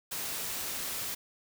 white noise, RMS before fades -36 dBFS, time 0.11-1.15 s, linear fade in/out 10 ms, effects none

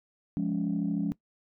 sine chord, Db major, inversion first, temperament equal with one note detuned, 174.61 / 207.7 / 281.4 Hz, F3 / Ab3 / Db4, 0 / 0 / +26 cents, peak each -30 dBFS, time 0.37-1.12 s, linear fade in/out 0 ms, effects noise-tail reverb RT60 0.1 s tail -20 dB re dry + tanh soft clip ceiling -20 dBFS

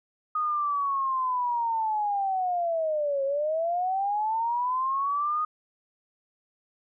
sine linear two-way sweep, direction down then up, 1244.5 to 540 to 1244.5 Hz, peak -24 dBFS, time 0.35-5.45 s, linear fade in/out 5 ms, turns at 3.24 s, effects none

